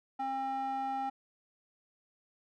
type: tone with band-pass filter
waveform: square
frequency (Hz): 267.6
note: C4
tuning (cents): +39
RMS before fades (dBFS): -35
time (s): 0.19-1.1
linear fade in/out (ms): 10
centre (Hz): 890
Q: 4.3
effects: none